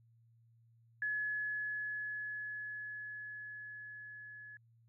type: tone with level ramp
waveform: sine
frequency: 1700 Hz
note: G#6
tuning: 40 cents sharp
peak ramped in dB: -33 to -49 dBFS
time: 1.02-4.57 s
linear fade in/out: 2 ms
effects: added 115 Hz sine -64 dBFS peak until 4.88 s